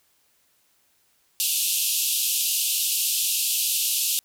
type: band-pass noise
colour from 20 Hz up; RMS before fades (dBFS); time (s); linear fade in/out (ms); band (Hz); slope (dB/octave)
white; -24; 1.4-4.19; 0; 2600 to 15000; 96
effects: white hiss -65 dBFS RMS until 4.24 s